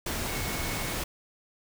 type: tone in noise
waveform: sine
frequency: 2200 Hz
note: C#7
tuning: 14 cents flat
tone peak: -41 dBFS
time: 0.28-0.93 s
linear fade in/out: 5 ms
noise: pink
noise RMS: -32 dBFS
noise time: 0.06-1.04 s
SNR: -12 dB
effects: none